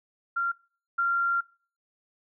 sine tone pair in turn, 1383 / 1383 Hz, F6 / F6, -17 / -17 cents, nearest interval unison, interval 0 cents, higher neither, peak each -24 / -22 dBFS, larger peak second, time 0.36-0.52 / 0.98-1.41 s, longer second, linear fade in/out 10 ms, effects noise-tail reverb RT60 0.4 s tail -23 dB re dry

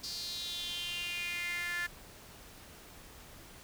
sawtooth tone with high-pass filter sweep, 349.2 Hz, F4, in tune, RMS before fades -38 dBFS, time 0.03-1.87 s, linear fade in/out 10 ms, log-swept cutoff 4800 to 1700 Hz, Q 6.2, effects pink hiss -53 dBFS RMS until 3.63 s

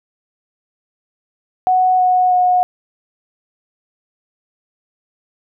sine tone with pitch steps, 740 / 733.2 / 726.4 Hz, F#5 / F#5 / F#5, 0 / -16 / -32 cents, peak -10 dBFS, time 1.67-2.63 s, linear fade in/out 0 ms, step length 320 ms, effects none

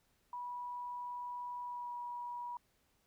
sine tone with pitch glide, 977 to 966.9 Hz, B5 to B5, -19 to -37 cents, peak -40 dBFS, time 0.33-2.57 s, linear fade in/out 2 ms, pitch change -18 cents, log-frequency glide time 1.63-1.93 s, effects pink hiss -75 dBFS RMS until 3.06 s

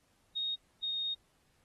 sine tone pair in turn, 3729 / 3712 Hz, A#7 / A#7, 0 / -8 cents, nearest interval unison, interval 8 cents, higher first, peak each -32 / -32 dBFS, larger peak neither, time 0.35-0.56 / 0.82-1.15 s, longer second, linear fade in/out 20 ms, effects pink hiss -72 dBFS RMS until 1.64 s + AAC 32 kbps

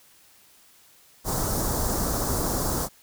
pink band-stop noise, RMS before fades -26 dBFS, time 1.24-2.89 s, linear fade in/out 50 ms, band 1300 to 5200 Hz, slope 24 dB/octave, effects white hiss -56 dBFS RMS until 3.02 s

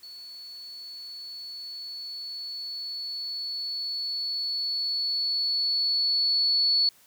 sine tone with level ramp, 4422 Hz, C#8, 5 cents flat, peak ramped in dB -41 to -19 dBFS, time 0.03-6.89 s, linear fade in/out 2 ms, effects white hiss -58 dBFS RMS until 7.06 s

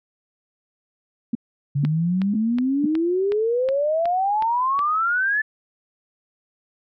sine tone bursts, 233.1 Hz, A#3, in tune, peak -18 dBFS, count 4, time 1.33-2.858 s, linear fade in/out 5 ms, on 22 ms, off 480 ms
sine exponential sweep, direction up, 138.59 to 1760 Hz, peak -18 dBFS, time 1.75-5.42 s, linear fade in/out 10 ms
click train, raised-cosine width 0.3 ms, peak -17 dBFS, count 9, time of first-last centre 1.85-4.791 s, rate 2.72 Hz
effects none

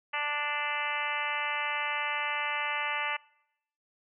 harmonic tone, 293.7 Hz, D4, in tune, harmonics 2 / 3 / 4 / 5 / 6 / 7 / 8 / 9 / 10, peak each -44 / -36 / -37 / -40 / -38 / -35 / -40 / -37 / -41 dBFS, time 0.13-3.17 s, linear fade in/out 10 ms, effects noise-tail reverb RT60 0.8 s tail -24 dB re dry

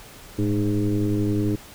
sine tone with frequency modulation, 207.7 Hz, G#3, in tune, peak -19 dBFS, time 0.38-1.56 s, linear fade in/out 10 ms, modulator 101 Hz, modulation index 1.7, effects pink hiss -44 dBFS RMS until 1.74 s

